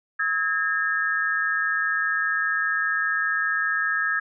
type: tone cluster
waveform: sine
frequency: 1285 / 1640 / 1800 Hz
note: E6 / G#6 / A6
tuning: -45 / -22 / +39 cents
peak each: -28 / -23 / -28 dBFS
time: 0.19-4.2 s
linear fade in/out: 10 ms
effects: none